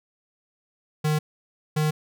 square tone pair in turn, 152.8 / 153.36 Hz, D#3 / D#3, -31 / -25 cents, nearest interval unison, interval 6 cents, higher second, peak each -21 dBFS, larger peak neither, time 1.04-1.19 / 1.76-1.91 s, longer neither, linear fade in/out 10 ms, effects none

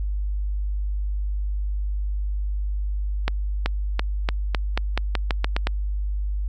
accelerating click train, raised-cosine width 0.3 ms, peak -6 dBFS, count 12, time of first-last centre 3.28-5.671 s, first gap 380 ms, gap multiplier 0.88, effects added 50 Hz sine -22 dBFS peak until 6.48 s + MP3 96 kbps

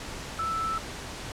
sine tone in noise, 1320 Hz, E6, 2 cents sharp, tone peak -27 dBFS, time 0.39-0.78 s, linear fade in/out 2 ms, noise pink, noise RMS -38 dBFS, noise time 0-1.32 s, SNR +8 dB, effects low-pass 8000 Hz 12 dB/octave

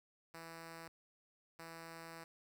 5% pulse tone bursts at uneven times, 164.81 Hz, E3, in tune, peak -38 dBFS, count 2, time 0.34-0.88 / 1.59-2.24 s, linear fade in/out 2 ms, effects 13-bit

